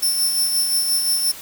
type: tone with tremolo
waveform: 10% pulse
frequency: 5370 Hz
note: E8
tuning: 31 cents sharp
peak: -10 dBFS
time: 0.02-1.32 s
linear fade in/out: 10 ms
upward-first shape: sine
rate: 5.7 Hz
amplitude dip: 40%
effects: white hiss -37 dBFS RMS until 1.41 s